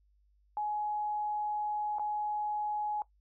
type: tone with dropouts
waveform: sine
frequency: 840 Hz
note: G#5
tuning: 19 cents sharp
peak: -31 dBFS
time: 0.57-3.02 s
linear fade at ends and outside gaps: 1 ms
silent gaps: 1.985-1.995 s
effects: noise-tail reverb RT60 0.1 s tail -17 dB re dry + added 50 Hz sine -65 dBFS peak until 3.2 s